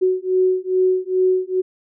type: beating tone pair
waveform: sine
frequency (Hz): 370 / 372.4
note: F#4 / F#4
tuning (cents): 0 / +11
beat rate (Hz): 2.4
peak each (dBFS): -18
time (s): 0.01-1.62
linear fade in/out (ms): 20
effects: none